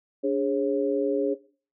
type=tone cluster; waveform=sine; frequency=290 / 412.7 / 544 Hz; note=D4 / G#4 / C#5; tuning=-22 / -11 / -33 cents; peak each=-26 dBFS; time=0.23-1.35 s; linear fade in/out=20 ms; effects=noise-tail reverb RT60 0.4 s tail -18 dB re dry

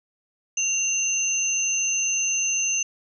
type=tone pair together; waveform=sine; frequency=2765 / 6207 Hz; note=F7 / G8; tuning=-18 / -18 cents; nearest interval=octave + major second; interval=1400 cents; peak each=-27 / -22 dBFS; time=0.57-2.83 s; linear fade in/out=5 ms; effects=none

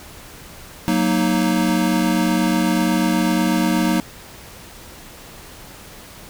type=chord; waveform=square; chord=D# minor; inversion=first; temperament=equal; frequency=185 / 233.1 / 311.1 Hz; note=F#3 / A#3 / D#4; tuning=0 / 0 / 0 cents; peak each=-21 dBFS; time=0.88-4 s; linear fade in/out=0 ms; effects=pink hiss -40 dBFS RMS until 6.29 s

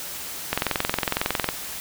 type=click train; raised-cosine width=0.3 ms; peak=-5 dBFS; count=22; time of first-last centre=0.53-1.489 s; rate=21.9 Hz; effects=white hiss -34 dBFS RMS until 1.8 s

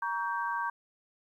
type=chord; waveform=sine; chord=G diminished; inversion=first; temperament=just; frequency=940.8 / 1128.9 / 1568 Hz; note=Bb5 / Db6 / G6; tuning=+16 / +31 / 0 cents; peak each=-33 / -35 / -35 dBFS; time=0.02-0.7 s; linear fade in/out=5 ms; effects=11-bit

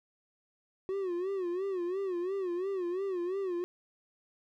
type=tone with vibrato; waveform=triangle; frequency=370 Hz; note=F#4; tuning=in tune; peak=-29 dBFS; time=0.89-3.64 s; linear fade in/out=0 ms; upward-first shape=sine; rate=2.9 Hz; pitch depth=120 cents each way; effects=none

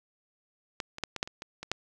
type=clicks; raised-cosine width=0.2 ms; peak=-15 / -23 / -12 / -18 / -11 / -25 / -22 / -22 / -11 dBFS; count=9; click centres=0.802 / 0.984 / 1.037 / 1.163 / 1.229 / 1.275 / 1.421 / 1.63 / 1.716 s; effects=none

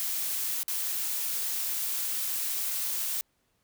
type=noise with dropouts; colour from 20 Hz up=blue; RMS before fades=-31 dBFS; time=0-3.21 s; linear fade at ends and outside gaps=0 ms; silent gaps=0.631-0.681 s; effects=pink hiss -73 dBFS RMS until 3.63 s

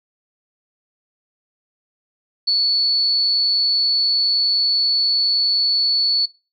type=tone with amplitude modulation; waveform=sine; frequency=4435 Hz; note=C#8; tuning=in tune; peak=-12 dBFS; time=2.47-6.26 s; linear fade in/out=10 ms; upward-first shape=sine; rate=199 Hz; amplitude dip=40%; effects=noise-tail reverb RT60 0.3 s tail -22 dB re dry

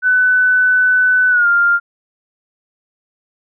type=tone with pitch glide; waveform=sine; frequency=1500 to 1399.5 Hz; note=F#6 to F6; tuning=+23 to +3 cents; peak=-9 dBFS; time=0.02-1.8 s; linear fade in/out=50 ms; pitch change=-120 cents; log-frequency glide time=1.3-1.47 s; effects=none

